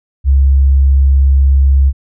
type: tone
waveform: sine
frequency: 68.1 Hz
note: C#2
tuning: 30 cents flat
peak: -5 dBFS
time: 0.24-1.93 s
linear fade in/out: 50 ms
effects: none